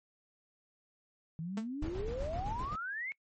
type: exponential sweep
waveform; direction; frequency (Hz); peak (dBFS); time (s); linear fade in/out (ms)
sine; up; 155.56 to 2233; -36; 1.39-3.12; 0
type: tone with exponential decay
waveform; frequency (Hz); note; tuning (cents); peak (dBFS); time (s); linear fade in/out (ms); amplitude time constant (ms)
sawtooth; 223.6; A3; +28; -31; 1.57-1.68; 5; 22
type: noise with tremolo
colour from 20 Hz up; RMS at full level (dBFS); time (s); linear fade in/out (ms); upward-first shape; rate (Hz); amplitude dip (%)
brown; -38; 1.82-2.76; 5; square; 7.8; 40
effects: noise-tail reverb RT60 0.1 s tail -24 dB re dry + MP3 32 kbps